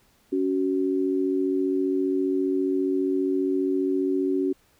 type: tone pair together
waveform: sine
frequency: 280 / 374.9 Hz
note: C#4 / F#4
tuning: +18 / +23 cents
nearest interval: perfect fourth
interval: 505 cents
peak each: -24 dBFS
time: 0.32-4.53 s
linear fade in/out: 10 ms
effects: pink hiss -62 dBFS RMS until 4.79 s